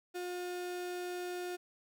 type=tone; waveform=35% pulse; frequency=357.5 Hz; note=F4; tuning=41 cents sharp; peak=-36 dBFS; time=0.14-1.57 s; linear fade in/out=20 ms; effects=none